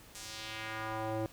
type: tone with band-pass filter sweep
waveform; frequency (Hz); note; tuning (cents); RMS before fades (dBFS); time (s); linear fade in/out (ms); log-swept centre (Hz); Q
square; 110.1; A2; +2; -39; 0.15-1.26; 0; 7900 to 440; 1.3
effects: pink hiss -56 dBFS RMS until 1.32 s